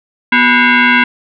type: tone with frequency modulation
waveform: sine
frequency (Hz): 244.9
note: B3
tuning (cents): -14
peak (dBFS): -6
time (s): 0.32-1.04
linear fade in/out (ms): 5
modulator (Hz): 614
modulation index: 4
effects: none